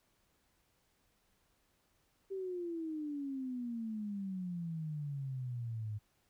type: exponential sweep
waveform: sine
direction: down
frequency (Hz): 392 to 103.83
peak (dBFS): -37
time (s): 2.3-5.99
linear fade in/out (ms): 20
effects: pink hiss -75 dBFS RMS until 6.29 s